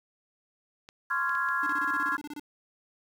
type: clicks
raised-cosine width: 0.2 ms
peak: -29 dBFS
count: 5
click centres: 0.889 / 1.294 / 1.352 / 1.488 / 1.695 s
type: chord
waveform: sine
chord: Db major seventh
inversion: third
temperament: just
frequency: 1039.4 / 1108.7 / 1385.9 / 1663.1 Hz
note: C6 / Db6 / F6 / Ab6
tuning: -12 / 0 / -14 / +2 cents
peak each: -32 / -36 / -30 / -30 dBFS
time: 1.1-2.17 s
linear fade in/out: 10 ms
type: tone bursts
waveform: square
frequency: 294.7 Hz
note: D4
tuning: 6 cents sharp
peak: -38 dBFS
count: 13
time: 1.63-2.397 s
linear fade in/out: 2 ms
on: 35 ms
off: 26 ms
effects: 9-bit